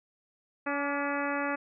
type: harmonic tone with a mistuned harmonic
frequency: 283.9 Hz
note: C#4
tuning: 41 cents sharp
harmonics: 1 / 2 / 3 / 4 / 5 / 6 / 7 / 8 / 9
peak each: -34 / -35 / -37 / -37 / -37 / -38 / -40 / -45 / -43 dBFS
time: 0.66-1.56 s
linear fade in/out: 10 ms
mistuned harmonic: 4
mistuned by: +35 cents
effects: none